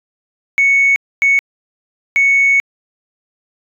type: tone bursts at uneven times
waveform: sine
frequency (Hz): 2217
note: C#7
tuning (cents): 0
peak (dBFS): -7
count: 3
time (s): 0.58-0.96 / 1.22-1.39 / 2.16-2.6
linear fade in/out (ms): 0
effects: tanh soft clip ceiling -5 dBFS